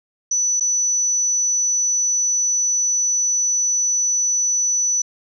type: tone with dropouts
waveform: sine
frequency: 5960 Hz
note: F#8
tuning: 12 cents sharp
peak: -16 dBFS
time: 0.31-5.02 s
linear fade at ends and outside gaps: 5 ms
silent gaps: 0.599-0.607 s
effects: none